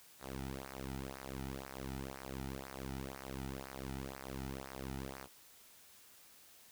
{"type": "tone with flanger", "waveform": "sawtooth", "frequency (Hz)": 66.8, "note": "C2", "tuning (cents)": 36, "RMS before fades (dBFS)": -45, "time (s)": [0.19, 5.28], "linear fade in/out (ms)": 50, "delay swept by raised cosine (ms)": [0.27, 1.87], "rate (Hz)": 2, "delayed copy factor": -0.95, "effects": ["white hiss -61 dBFS RMS until 6.71 s"]}